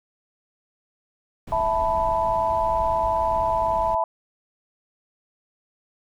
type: noise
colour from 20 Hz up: brown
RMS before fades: -34 dBFS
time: 1.47-3.95 s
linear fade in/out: 5 ms
type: chord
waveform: sine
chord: E suspended fourth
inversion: none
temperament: just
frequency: 659.3 / 879 / 988.9 Hz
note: E5 / A5 / B5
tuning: 0 / -2 / +2 cents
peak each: -24 dBFS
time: 1.52-4.04 s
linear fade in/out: 2 ms
effects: none